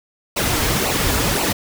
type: noise with flanger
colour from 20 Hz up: pink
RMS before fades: -19 dBFS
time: 0.36-1.53 s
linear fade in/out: 10 ms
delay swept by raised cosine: 0.57 to 5.87 ms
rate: 1.9 Hz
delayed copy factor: -0.65
effects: none